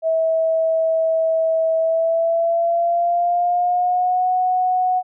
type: tone with pitch glide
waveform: sine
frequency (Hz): 648 to 735.8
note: E5 to F#5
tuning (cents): -30 to -10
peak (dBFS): -15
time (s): 0.02-5.03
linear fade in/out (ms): 50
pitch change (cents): +220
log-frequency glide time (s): 1.77-4.29
effects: none